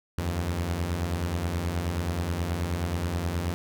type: beating tone pair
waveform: sawtooth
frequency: 78 / 87.4 Hz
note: D#2 / F2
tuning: +5 / +2 cents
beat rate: 9.4 Hz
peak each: -29 / -24 dBFS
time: 0.18-3.54 s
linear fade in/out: 0 ms
effects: none